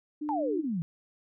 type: tone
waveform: sine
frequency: 299.4 Hz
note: D4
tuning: 33 cents sharp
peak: -31 dBFS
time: 0.21-0.65 s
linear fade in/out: 10 ms
type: exponential sweep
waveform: sine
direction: down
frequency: 924 to 155.56 Hz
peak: -28 dBFS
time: 0.29-0.82 s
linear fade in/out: 0 ms
effects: none